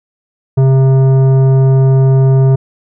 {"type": "tone with tanh clipping", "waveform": "sine", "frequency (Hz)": 133.3, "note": "C3", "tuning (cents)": 33, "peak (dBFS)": -7, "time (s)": [0.57, 2.56], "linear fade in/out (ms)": 10, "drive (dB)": 12, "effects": []}